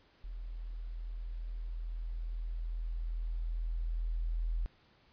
sine tone with level ramp, 41.2 Hz, E1, in tune, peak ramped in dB -39 to -30 dBFS, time 0.24-4.66 s, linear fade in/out 0 ms, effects pink hiss -66 dBFS RMS until 5.12 s + resampled to 11025 Hz

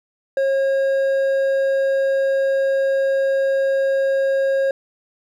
sine tone with hard clipping, 542 Hz, C#5, 39 cents flat, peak -17 dBFS, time 0.37-4.71 s, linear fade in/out 2 ms, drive 5 dB, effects none

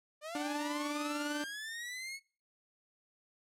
sawtooth linear sweep, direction up, 587 to 2211 Hz, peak -37 dBFS, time 0.21-2.2 s, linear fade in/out 50 ms
sawtooth tone with tremolo, 294.5 Hz, D4, 5 cents sharp, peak -30 dBFS, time 0.35-1.44 s, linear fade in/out 2 ms, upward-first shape sine, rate 20 Hz, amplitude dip 35%
effects noise-tail reverb RT60 0.4 s tail -24 dB re dry + low-pass 11000 Hz 12 dB/octave

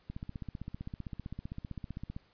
click train, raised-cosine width 5 ms, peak -27 dBFS, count 33, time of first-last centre 0.1-2.165 s, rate 15.5 Hz, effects pink hiss -67 dBFS RMS until 2.33 s + resampled to 11025 Hz

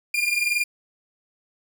40% pulse tone pair together, 2398 / 2419 Hz, D7 / D#7, +36 / -49 cents, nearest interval unison, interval 15 cents, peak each -23 dBFS, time 0.14-0.64 s, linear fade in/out 5 ms, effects none

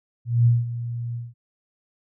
sine tone with ADSR envelope, 118.6 Hz, A#2, 30 cents sharp, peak -12 dBFS, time 0.25-1.34 s, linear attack 210 ms, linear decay 190 ms, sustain -14 dB, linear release 190 ms, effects none

